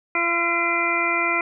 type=harmonic tone; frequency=341.1 Hz; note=F4; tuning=41 cents flat; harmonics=1 / 2 / 3 / 4 / 6 / 7; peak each=-29 / -29 / -28 / -26 / -24 / -24 dBFS; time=0.15-1.41 s; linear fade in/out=2 ms; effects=none